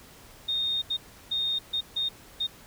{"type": "tone bursts at uneven times", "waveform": "sine", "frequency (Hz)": 3686, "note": "A#7", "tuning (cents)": -20, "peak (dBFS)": -25, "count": 6, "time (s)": [[0.48, 0.82], [0.9, 0.97], [1.31, 1.59], [1.73, 1.81], [1.96, 2.09], [2.4, 2.47]], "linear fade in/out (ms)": 10, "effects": ["pink hiss -51 dBFS RMS until 2.66 s"]}